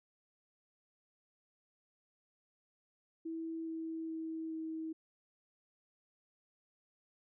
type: tone with pitch steps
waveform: sine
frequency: 326.2 / 324.1 / 322.1 / 320 Hz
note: E4 / E4 / E4 / D#4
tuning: -18 / -29 / -40 / +49 cents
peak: -38 dBFS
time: 3.25-4.93 s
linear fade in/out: 10 ms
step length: 420 ms
effects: none